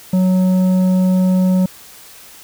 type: tone with tanh clipping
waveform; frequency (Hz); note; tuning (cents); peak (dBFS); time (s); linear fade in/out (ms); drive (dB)
sine; 185; F#3; 0; -12; 0.13-1.66; 5; 8
effects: white hiss -40 dBFS RMS until 2.43 s